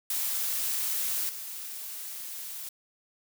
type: noise with level steps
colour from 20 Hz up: blue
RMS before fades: -30 / -39 dBFS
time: 0.1-2.69 s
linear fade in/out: 2 ms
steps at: 1.29 s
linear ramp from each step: 2 ms
effects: none